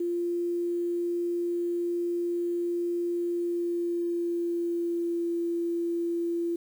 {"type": "tone with pitch glide", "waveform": "sine", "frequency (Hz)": [346.7, 341.1], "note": ["F4", "F4"], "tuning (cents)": [-13, -41], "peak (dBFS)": -26, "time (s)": [0, 6.56], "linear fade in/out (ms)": 5, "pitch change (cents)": -28, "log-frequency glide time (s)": [3.29, 5.28], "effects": ["9-bit"]}